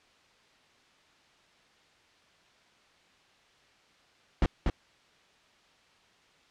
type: noise with echo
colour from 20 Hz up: brown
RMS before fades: -23 dBFS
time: 4.42-4.46 s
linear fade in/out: 2 ms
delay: 240 ms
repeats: 1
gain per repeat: -3 dB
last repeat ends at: 4.7 s
effects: white hiss -62 dBFS RMS until 6.5 s + low-pass 4000 Hz 12 dB/octave